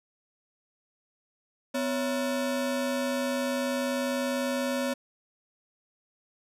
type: ring-modulated tone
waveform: 40% pulse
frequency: 404.3 Hz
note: G#4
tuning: 46 cents flat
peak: -23 dBFS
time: 1.74-4.94 s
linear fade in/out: 10 ms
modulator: 152 Hz
effects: resampled to 32000 Hz